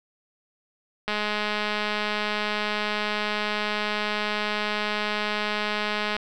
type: click train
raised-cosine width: 0.3 ms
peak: -11 dBFS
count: 1069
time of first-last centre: 1.08-6.166 s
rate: 210 Hz
effects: none